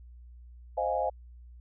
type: chord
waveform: sine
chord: F minor seventh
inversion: second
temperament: equal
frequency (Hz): 523.3 / 622.3 / 698.5 / 830.6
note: C5 / Eb5 / F5 / Ab5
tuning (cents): 0 / 0 / 0 / 0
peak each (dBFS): -32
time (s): 0.77-1.1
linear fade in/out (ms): 10
effects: added 60 Hz sine -47 dBFS peak until 1.6 s